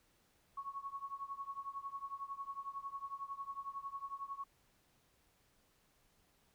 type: tone with tremolo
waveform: sine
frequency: 1107 Hz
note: C#6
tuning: 3 cents flat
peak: -38 dBFS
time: 0.57-4.44 s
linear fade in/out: 5 ms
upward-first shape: triangle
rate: 11 Hz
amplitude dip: 95%
effects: pink hiss -73 dBFS RMS until 6.54 s